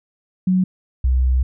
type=tone pair in turn; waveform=sine; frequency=185 / 63.77 Hz; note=F#3 / C2; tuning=0 / -44 cents; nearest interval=octave + tritone; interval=1844 cents; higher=first; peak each=-13 dBFS; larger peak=neither; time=0.47-0.64 / 1.04-1.43 s; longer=second; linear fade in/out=5 ms; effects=none